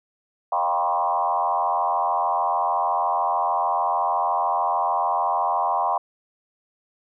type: tone with frequency modulation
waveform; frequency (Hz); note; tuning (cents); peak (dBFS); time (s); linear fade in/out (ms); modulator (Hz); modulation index
sine; 880; A5; 0; -19; 0.52-5.98; 5; 86.4; 2.6
effects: none